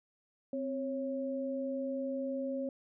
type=tone pair together; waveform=sine; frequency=261.6 / 548.9 Hz; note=C4 / C#5; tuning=0 / -17 cents; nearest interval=octave + minor second; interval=1283 cents; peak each=-36 / -36 dBFS; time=0.53-2.69 s; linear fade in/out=2 ms; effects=none